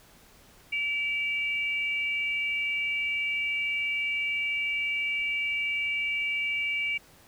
sine tone pair together, 2307 / 2794 Hz, D7 / F7, -31 / 0 cents, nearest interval minor third, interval 331 cents, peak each -27 / -34 dBFS, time 0.72-6.98 s, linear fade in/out 10 ms, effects pink hiss -56 dBFS RMS until 7.27 s

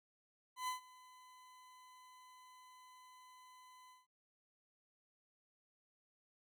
40% pulse tone with ADSR envelope, 1011 Hz, B5, 40 cents sharp, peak -36 dBFS, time 0.56-4.07 s, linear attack 120 ms, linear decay 120 ms, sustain -22 dB, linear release 170 ms, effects none

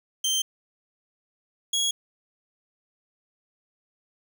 25% pulse tone pair in turn, 3136 / 3322 Hz, G7 / G#7, 0 / 0 cents, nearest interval minor second, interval 100 cents, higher second, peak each -19 dBFS, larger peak neither, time 0.24-0.42 / 1.73-1.91 s, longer neither, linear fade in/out 5 ms, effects none

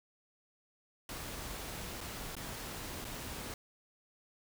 pink noise with dropouts, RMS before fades -43 dBFS, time 1.09-3.54 s, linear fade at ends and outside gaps 2 ms, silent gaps 2.007-2.011 / 2.353-2.366 / 3.045-3.05 s, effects none

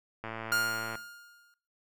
click train, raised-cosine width 0.5 ms, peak -23 dBFS, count 81, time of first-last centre 0.24-0.954 s, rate 112 Hz
45% pulse tone with exponential decay, 1414 Hz, F6, 21 cents sharp, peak -24 dBFS, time 0.52-1.54 s, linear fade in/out 1 ms, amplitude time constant 220 ms
effects noise-tail reverb RT60 0.4 s tail -18 dB re dry

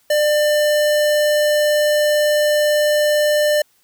square tone, 597 Hz, D5, 28 cents sharp, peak -14 dBFS, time 0.1-3.62 s, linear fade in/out 5 ms, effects white hiss -59 dBFS RMS until 3.83 s

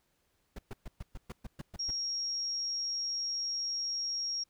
brown noise bursts, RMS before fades -40 dBFS, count 10, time 0.56-1.91 s, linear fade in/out 5 ms, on 27 ms, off 120 ms
sine tone, 5588 Hz, F8, in tune, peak -32 dBFS, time 1.79-4.44 s, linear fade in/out 10 ms
effects pink hiss -75 dBFS RMS until 4.49 s

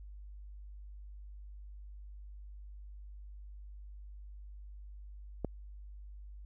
click, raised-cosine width 2 ms, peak -20 dBFS, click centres 5.447 s, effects added 50 Hz sine -46 dBFS peak until 6.45 s

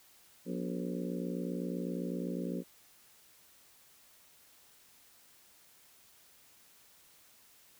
harmonic tone with a mistuned harmonic, 59.9 Hz, A#1, 48 cents sharp, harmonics 3 / 4 / 5 / 6 / 7 / 8 / 9, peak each -38 / -40 / -42 / -44 / -45 / -46 / -47 dBFS, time 0.45-2.64 s, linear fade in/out 50 ms, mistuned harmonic 5, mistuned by -71 cents, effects white hiss -62 dBFS RMS until 7.79 s

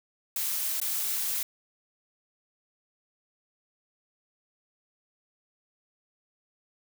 blue noise with dropouts, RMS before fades -30 dBFS, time 0.36-1.43 s, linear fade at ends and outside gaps 2 ms, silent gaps 0.801-0.815 s, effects none

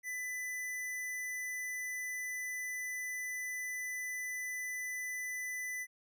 square tone, 1998 Hz, B6, 20 cents sharp, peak -38 dBFS, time 0.03-5.87 s, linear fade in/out 50 ms, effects none

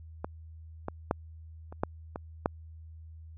clicks, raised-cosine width 1 ms, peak -19 / -19 / -12 / -30 / -13 / -22 / -11 dBFS, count 7, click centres 0.245 / 0.884 / 1.111 / 1.725 / 1.835 / 2.159 / 2.459 s, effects added 80 Hz sine -45 dBFS peak until 3.37 s

